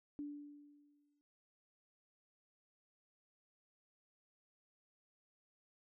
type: tone with exponential decay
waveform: sine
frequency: 291.1 Hz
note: D4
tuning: 15 cents flat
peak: -40 dBFS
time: 0.19-1.21 s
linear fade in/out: 0 ms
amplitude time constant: 220 ms
effects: none